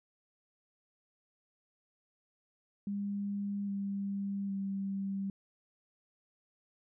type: tone with pitch steps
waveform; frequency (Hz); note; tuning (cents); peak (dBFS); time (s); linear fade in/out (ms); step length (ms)
sine; 201.5 / 198.61 / 195.76; G3 / G3 / G3; +48 / +23 / -2; -33; 2.87-5.3; 2; 810
effects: none